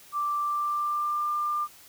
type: tone with pitch glide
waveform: sine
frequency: 1174.7 to 1195.2 Hz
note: D6 to D6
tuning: 0 to +30 cents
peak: -25 dBFS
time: 0.12-1.68 s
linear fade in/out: 50 ms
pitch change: +30 cents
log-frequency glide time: 0.39-1.28 s
effects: white hiss -52 dBFS RMS until 1.88 s